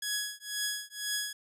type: tone with tremolo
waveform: 10% pulse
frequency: 1674 Hz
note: G#6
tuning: 13 cents sharp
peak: -20 dBFS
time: 0.02-1.33 s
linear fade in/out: 5 ms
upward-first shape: triangle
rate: 2 Hz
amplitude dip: 100%
effects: none